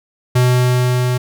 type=tone with level ramp; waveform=square; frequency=125 Hz; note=B2; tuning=21 cents sharp; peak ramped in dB=-10 to -15 dBFS; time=0.35-1.18 s; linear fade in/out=10 ms; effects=none